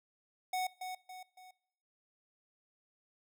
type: tone with echo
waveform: square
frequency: 740 Hz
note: F#5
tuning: in tune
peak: -33 dBFS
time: 0.53-0.67 s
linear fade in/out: 5 ms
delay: 280 ms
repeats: 3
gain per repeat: -7 dB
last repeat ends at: 1.51 s
effects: noise-tail reverb RT60 0.8 s tail -22 dB re dry